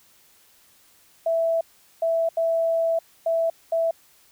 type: tone bursts at uneven times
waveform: sine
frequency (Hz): 660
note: E5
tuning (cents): +2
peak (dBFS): -19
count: 5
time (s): 1.26-1.61 / 2.02-2.29 / 2.37-2.99 / 3.26-3.5 / 3.72-3.91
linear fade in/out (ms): 5
effects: white hiss -57 dBFS RMS until 4.31 s